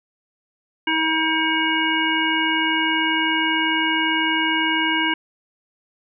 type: harmonic tone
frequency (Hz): 319.1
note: D#4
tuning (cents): +44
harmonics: 1 / 3 / 5 / 7 / 9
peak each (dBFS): -24 / -24 / -24 / -24 / -24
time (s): 0.87-5.14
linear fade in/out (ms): 5
effects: none